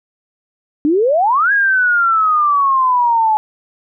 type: exponential two-way sweep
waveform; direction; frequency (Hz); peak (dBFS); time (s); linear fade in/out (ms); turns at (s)
sine; up then down; 284.9 to 1661.2 to 853; -10; 0.85-3.37; 0; 1.52
effects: none